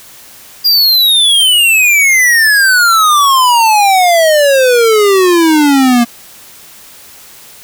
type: exponential sweep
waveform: square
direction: down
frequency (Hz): 4870 to 233.1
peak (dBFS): -6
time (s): 0.64-6.05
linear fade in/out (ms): 20
effects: white hiss -36 dBFS RMS until 7.63 s